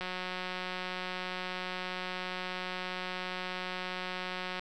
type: click train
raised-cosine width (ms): 0.3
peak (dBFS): -21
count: 840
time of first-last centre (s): 0.01-4.595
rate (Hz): 183
effects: none